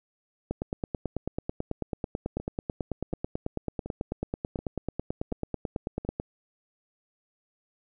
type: two click trains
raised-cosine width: 2 ms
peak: -16 / -23 dBFS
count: 53 / 6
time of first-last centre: 0.51-6.199 / 2.4-6.05 s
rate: 9.14 / 1.37 Hz
effects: none